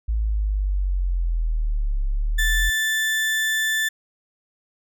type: linear two-way sweep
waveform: sine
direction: down then up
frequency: 55.2 to 34 to 43.88 Hz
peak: -19 dBFS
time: 0.08-2.7 s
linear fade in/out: 10 ms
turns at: 2.05 s
type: tone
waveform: 35% pulse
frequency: 1760 Hz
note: A6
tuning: in tune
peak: -18 dBFS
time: 2.38-3.89 s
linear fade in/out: 10 ms
effects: none